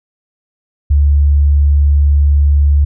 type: tone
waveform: sine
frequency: 72 Hz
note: D2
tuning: 34 cents flat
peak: -6 dBFS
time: 0.9-2.85 s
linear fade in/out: 10 ms
effects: none